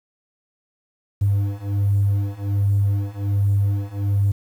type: beating tone pair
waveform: triangle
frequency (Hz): 99.6 / 100.9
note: G2 / G#2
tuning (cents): +28 / -49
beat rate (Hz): 1.3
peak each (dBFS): -18 / -17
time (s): 1.21-4.32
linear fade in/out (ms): 10
effects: tanh soft clip ceiling -11 dBFS + 8-bit